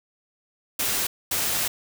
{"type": "noise bursts at uneven times", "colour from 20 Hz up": "white", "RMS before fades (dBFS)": -25, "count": 2, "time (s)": [[0.79, 1.07], [1.31, 1.68]], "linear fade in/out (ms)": 5, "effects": []}